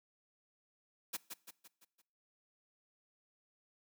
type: noise with echo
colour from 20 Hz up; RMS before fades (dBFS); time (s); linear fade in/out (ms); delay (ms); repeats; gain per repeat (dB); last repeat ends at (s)
white; -39; 1.13-1.17; 10; 170; 5; -6; 2.02
effects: noise-tail reverb RT60 0.6 s tail -22 dB re dry + high-pass 200 Hz 12 dB/octave